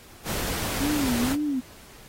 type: noise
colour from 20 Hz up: pink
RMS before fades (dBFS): -30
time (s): 0.24-1.37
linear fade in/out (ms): 50
type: tone with vibrato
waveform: sine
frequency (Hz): 266.4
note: C4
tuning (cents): +31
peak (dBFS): -23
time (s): 0.8-1.61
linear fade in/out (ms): 20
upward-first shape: sine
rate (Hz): 2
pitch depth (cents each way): 210
effects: pink hiss -49 dBFS RMS until 2.08 s + AAC 48 kbps